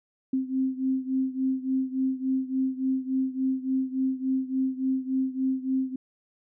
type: beating tone pair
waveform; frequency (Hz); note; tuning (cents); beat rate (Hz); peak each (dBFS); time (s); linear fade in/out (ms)
sine; 261.6 / 265.1; C4 / C4; 0 / +23; 3.5; -26 / -29; 0.33-5.96; 5
effects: none

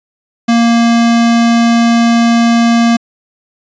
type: tone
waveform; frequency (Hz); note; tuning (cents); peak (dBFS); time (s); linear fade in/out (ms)
square; 233.1; A#3; 0; -7; 0.48-2.97; 10
effects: resampled to 16000 Hz

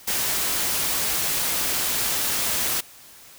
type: noise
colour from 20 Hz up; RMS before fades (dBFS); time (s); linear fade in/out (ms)
white; -24; 0.07-2.81; 10
effects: white hiss -47 dBFS RMS until 3.38 s

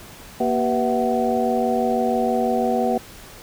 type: tone cluster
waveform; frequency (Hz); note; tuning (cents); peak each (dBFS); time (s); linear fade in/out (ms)
sine; 236 / 385.1 / 491.4 / 663 / 749; A#3 / G4 / B4 / E5 / F#5; +22 / -31 / -9 / +10 / +21; -23 / -26 / -24 / -26 / -23; 0.4-2.98; 5
effects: pink hiss -42 dBFS RMS until 3.42 s

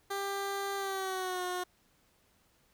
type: tone with pitch glide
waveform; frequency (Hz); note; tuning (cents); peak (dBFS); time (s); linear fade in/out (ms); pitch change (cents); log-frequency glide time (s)
15% pulse; 396.3 to 361.3; G4 to F#4; +19 to -41; -27; 0.1-1.64; 10; -160; 0.76-1.43
effects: pink hiss -69 dBFS RMS until 2.73 s

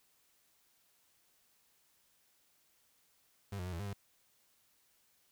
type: tone with pitch steps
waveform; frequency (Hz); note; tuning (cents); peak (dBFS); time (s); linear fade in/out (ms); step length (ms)
35% pulse; 99.9 / 89.4 / 91.3 / 83.6 / 101.5 / 99.9; G2 / F2 / F#2 / E2 / G#2 / G2; +33 / +41 / -23 / +25 / -39 / +33; -37; 3.52-3.934; 5; 69
effects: white hiss -72 dBFS RMS until 5.31 s

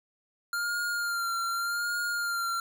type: tone with vibrato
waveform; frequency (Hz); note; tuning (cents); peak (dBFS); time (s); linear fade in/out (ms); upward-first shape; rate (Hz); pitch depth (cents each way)
square; 1396.9; F6; 0; -29; 0.53-2.6; 2; sine; 0.85; 34
effects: none

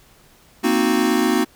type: chord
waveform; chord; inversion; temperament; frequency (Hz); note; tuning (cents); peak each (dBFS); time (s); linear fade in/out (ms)
square; C half-diminished seventh; third; equal with one note detuned; 233.1 / 261.6 / 311.1 / 366.2; Bb3 / C4 / Eb4 / Gb4; 0 / 0 / 0 / -18; -22; 0.63-1.45; 20
effects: pink hiss -52 dBFS RMS until 1.55 s

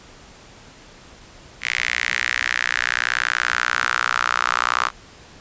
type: tone with high-pass filter sweep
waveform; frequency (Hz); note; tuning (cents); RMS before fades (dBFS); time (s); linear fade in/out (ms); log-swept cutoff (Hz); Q
sawtooth; 60.6; B1; -32; -22; 1.61-4.91; 50; 2100 to 1200; 4.1
effects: pink hiss -45 dBFS RMS until 5.4 s + resampled to 16000 Hz

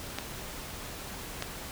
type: clicks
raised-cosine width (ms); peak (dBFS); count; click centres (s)
0.2; -15; 2; 0.186 / 1.424
effects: pink hiss -41 dBFS RMS until 1.71 s

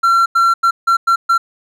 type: tone bursts at uneven times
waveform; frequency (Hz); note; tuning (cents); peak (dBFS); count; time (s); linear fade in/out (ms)
triangle; 1361; F6; -45; -7; 6; 0.03-0.26 / 0.35-0.54 / 0.63-0.71 / 0.87-0.97 / 1.07-1.16 / 1.29-1.38; 10
effects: none

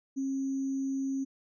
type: tone with sample-and-hold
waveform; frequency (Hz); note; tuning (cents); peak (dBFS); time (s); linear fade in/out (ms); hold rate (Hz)
sine; 270; C#4; -45; -29; 0.16-1.25; 20; 6300
effects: resampled to 16000 Hz

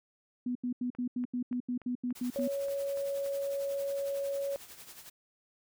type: tone bursts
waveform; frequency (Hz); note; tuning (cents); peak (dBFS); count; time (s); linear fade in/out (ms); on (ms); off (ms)
sine; 246.9; B3; 0; -30; 12; 0.46-2.478; 5; 93; 82
type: click train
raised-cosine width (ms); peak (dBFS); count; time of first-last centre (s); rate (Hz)
0.5; -37; 9; 0.95-3.262; 3.46
type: noise with tremolo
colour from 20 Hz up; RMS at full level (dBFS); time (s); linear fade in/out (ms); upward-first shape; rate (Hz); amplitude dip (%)
white; -48; 2.15-5.1; 10; sine; 11; 60
type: tone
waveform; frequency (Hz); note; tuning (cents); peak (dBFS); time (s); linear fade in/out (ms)
sine; 557; C#5; +8; -31; 2.36-4.56; 0
effects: none

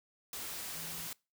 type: tone in noise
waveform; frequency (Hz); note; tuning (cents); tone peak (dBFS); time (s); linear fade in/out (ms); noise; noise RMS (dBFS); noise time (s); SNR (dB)
sine; 164.81; E3; 0; -52; 0.75-1.07; 2; white; -42; 0.33-1.13; -13
effects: noise-tail reverb RT60 0.3 s tail -25 dB re dry

